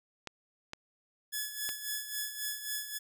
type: clicks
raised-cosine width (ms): 0.2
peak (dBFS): -22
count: 3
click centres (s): 0.273 / 0.734 / 1.691
type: tone with tremolo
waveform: 5% pulse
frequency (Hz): 1707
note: G#6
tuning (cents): +47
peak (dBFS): -22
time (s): 1.32-2.99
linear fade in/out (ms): 20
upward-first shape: sine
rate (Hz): 3.7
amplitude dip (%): 65
effects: none